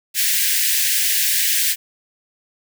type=high-pass noise; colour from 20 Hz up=white; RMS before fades=-18 dBFS; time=0.14-1.76 s; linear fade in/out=50 ms; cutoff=1600 Hz; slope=96 dB/octave; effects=none